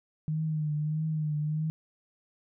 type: tone with vibrato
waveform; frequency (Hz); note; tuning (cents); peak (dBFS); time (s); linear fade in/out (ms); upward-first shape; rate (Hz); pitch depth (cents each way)
sine; 153.7; D#3; -21; -27; 0.28-1.7; 0; triangle; 1.6; 55
effects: none